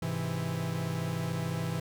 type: chord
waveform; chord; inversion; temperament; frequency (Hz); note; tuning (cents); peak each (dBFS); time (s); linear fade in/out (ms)
45% pulse; Ab augmented; none; equal; 103.83 / 130.81 / 164.81; Ab2 / C3 / E3; 0 / 0 / 0; -38 / -36 / -33; 0.02-1.8; 5
effects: none